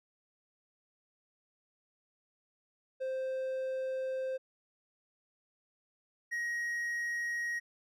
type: tone pair in turn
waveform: triangle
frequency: 523.3 / 1888.7 Hz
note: C5 / A#6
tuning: 0 / +22 cents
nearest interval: octave + minor seventh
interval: 2222 cents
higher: second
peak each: -31 / -31 dBFS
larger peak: neither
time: 3-4.38 / 6.31-7.6 s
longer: first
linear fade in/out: 20 ms
effects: none